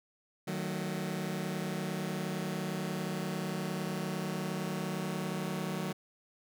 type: chord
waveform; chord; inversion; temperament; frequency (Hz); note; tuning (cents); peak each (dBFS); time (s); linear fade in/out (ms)
sawtooth; D# diminished; none; just; 155.56 / 186.68 / 224; D#3 / F#3 / A3; 0 / +16 / +31; -34 / -32 / -38; 0.47-5.93; 10
effects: none